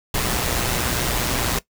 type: noise with amplitude modulation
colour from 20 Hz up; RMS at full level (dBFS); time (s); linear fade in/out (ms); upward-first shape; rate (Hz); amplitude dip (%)
pink; -20; 0.14-1.59; 5; sine; 122; 50
effects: noise-tail reverb RT60 0.1 s tail -18 dB re dry